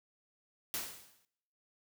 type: noise with exponential decay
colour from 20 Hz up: white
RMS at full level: -35 dBFS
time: 0.74-1.25 s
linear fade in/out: 0 ms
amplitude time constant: 110 ms
effects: noise-tail reverb RT60 0.9 s tail -25 dB re dry